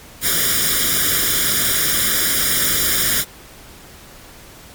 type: noise with comb filter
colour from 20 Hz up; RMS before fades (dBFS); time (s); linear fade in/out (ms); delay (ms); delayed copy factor
white; -17; 0.21-3.25; 50; 0.57; +0.9
effects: pink hiss -41 dBFS RMS until 4.74 s + MP3 96 kbps